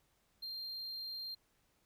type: tone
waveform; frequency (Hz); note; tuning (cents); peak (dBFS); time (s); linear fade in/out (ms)
triangle; 4186; C8; 0; -40; 0.42-1.35; 10
effects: pink hiss -75 dBFS RMS until 1.85 s